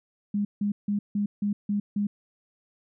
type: tone bursts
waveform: sine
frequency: 204.7 Hz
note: G#3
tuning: 25 cents flat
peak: -23 dBFS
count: 7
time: 0.34-2.07 s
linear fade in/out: 5 ms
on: 110 ms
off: 160 ms
effects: none